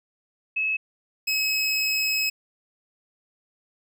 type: tone pair in turn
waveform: sine / 25% pulse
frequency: 2585 / 2563 Hz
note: E7 / E7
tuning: -34 / -49 cents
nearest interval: unison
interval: 15 cents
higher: first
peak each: -22 / -18 dBFS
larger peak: second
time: 0.56-0.77 / 1.27-2.3 s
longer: second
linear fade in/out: 10 ms
effects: none